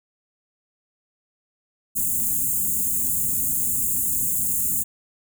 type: band-stop noise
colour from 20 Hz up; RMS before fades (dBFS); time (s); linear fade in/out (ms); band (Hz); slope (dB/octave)
white; -23; 1.95-4.84; 20; 280 to 6800; 96
effects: none